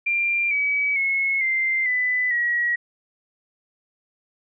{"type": "tone with pitch steps", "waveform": "sine", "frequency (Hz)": [2381, 2279, 2181, 2087, 1997.6, 1911.8], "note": ["D7", "C#7", "C#7", "C7", "B6", "A#6"], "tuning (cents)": [23, 47, -29, -5, 19, 43], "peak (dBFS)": -19, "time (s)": [0.06, 2.76], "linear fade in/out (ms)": 10, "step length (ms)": 450, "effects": []}